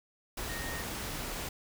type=tone in noise; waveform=sine; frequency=1854 Hz; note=A#6; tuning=10 cents flat; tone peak=-41 dBFS; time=0.49-0.82 s; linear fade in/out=5 ms; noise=pink; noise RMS=-38 dBFS; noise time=0.37-1.49 s; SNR=-6 dB; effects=none